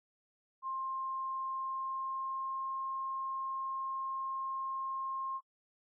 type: tone with pitch glide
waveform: sine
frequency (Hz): 1059 to 1066.4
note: C6 to C6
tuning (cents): +21 to +33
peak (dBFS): -35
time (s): 0.62-5.41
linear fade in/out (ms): 50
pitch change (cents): +12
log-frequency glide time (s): 1.47-2.8
effects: noise-tail reverb RT60 0.1 s tail -25 dB re dry